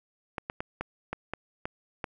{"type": "clicks", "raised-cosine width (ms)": 0.5, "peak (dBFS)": -17, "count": 8, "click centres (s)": [0.382, 0.499, 0.605, 0.81, 1.13, 1.336, 1.655, 2.042], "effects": []}